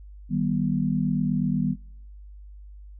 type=chord; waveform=sine; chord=Eb augmented; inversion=none; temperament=just; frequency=155.56 / 194.45 / 243.1 Hz; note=Eb3 / G3 / B3; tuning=0 / -14 / -27 cents; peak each=-26 dBFS; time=0.29-1.76 s; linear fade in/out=50 ms; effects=noise-tail reverb RT60 0.7 s tail -25 dB re dry + added 50 Hz sine -41 dBFS peak until 2.99 s